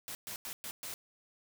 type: noise bursts at uneven times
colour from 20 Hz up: white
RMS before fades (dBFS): -42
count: 5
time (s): 0.08-0.15 / 0.27-0.36 / 0.45-0.53 / 0.64-0.71 / 0.83-0.94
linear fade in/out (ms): 0
effects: none